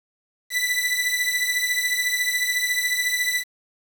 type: beating tone pair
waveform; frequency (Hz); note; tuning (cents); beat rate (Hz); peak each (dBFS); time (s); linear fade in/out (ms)
sawtooth; 1975.5 / 1989.5; B6 / B6; 0 / +12; 14; -20 / -21; 0.5-3.44; 50
effects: 7-bit